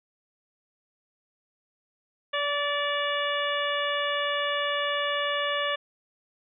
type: harmonic tone with a mistuned harmonic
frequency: 577 Hz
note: D5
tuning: 31 cents flat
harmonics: 1 / 2 / 3 / 4 / 5 / 6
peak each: -30 / -31 / -31 / -37 / -33 / -35 dBFS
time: 2.33-5.76 s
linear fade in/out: 10 ms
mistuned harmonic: 3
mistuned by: +19 cents
effects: none